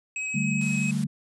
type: tone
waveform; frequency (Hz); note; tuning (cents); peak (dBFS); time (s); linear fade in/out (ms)
square; 2548; D#7; +41; -29; 0.16-0.91; 2
type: chord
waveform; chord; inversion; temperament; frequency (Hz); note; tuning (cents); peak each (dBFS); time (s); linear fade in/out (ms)
sine; D suspended fourth; none; equal with one note detuned; 146.83 / 192.85 / 220; D3 / G3 / A3; 0 / -28 / 0; -28 / -28 / -28; 0.34-1.07; 10
type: noise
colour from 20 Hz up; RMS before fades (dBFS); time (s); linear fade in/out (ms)
white; -42; 0.61-1.04; 2
effects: resampled to 24000 Hz